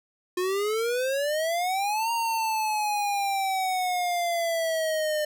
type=exponential two-way sweep; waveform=square; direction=up then down; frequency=356.7 to 932.3 to 602 Hz; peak=-25 dBFS; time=0.37-5.25 s; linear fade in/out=5 ms; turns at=2.11 s; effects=none